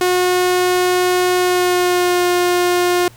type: tone with pitch glide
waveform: sawtooth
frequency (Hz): 362.3 to 355.7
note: F#4 to F4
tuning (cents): -36 to +32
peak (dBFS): -9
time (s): 0.01-3.08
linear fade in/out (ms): 2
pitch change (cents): -32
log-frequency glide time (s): 1.37-2.27
effects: added 117 Hz sine -42 dBFS peak until 3.16 s + pink hiss -46 dBFS RMS until 3.16 s